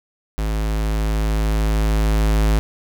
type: tone with level ramp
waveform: square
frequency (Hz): 53.3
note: G#1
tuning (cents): +46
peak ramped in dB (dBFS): -20 to -14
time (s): 0.38-2.59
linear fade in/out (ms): 0
effects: none